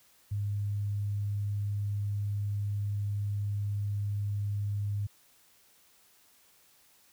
sine tone, 102.1 Hz, G#2, 29 cents flat, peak -29 dBFS, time 0.31-5.07 s, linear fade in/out 10 ms, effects white hiss -63 dBFS RMS until 7.12 s

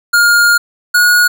square tone pair in turn, 1417 / 1449.3 Hz, F6 / F#6, +25 / -36 cents, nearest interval unison, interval 39 cents, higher second, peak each -7 dBFS, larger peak neither, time 0.13-0.58 / 0.94-1.28 s, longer first, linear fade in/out 10 ms, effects none

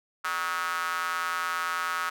square tone with high-pass filter, 85.3 Hz, F2, 40 cents flat, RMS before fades -30 dBFS, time 0.24-2.1 s, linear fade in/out 10 ms, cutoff 1300 Hz, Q 5.1, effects none

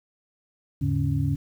sine tone cluster, 78.8 / 104.1 / 142.1 / 277.3 Hz, D#2 / G#2 / C#3 / C#4, +23 / +5 / +43 / +1 cents, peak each -30 / -27 / -24 / -30 dBFS, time 0.81-1.36 s, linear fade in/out 10 ms, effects 9-bit

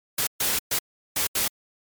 white noise bursts at uneven times, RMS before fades -24 dBFS, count 5, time 0.18-0.27 / 0.4-0.59 / 0.71-0.79 / 1.16-1.27 / 1.35-1.48 s, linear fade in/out 5 ms, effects MP3 96 kbps

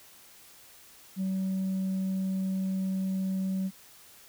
sine tone, 190 Hz, F#3, 46 cents sharp, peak -25 dBFS, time 1.16-3.71 s, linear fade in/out 50 ms, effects tanh soft clip ceiling -26 dBFS + white hiss -54 dBFS RMS until 4.28 s

